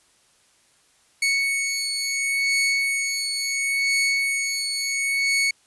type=beating tone pair; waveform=sawtooth; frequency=2217 / 2217.72 Hz; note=C#7 / C#7; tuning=0 / 0 cents; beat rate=0.72 Hz; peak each=-19 / -23 dBFS; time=1.22-5.51 s; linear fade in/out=5 ms; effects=white hiss -60 dBFS RMS until 5.66 s + resampled to 24000 Hz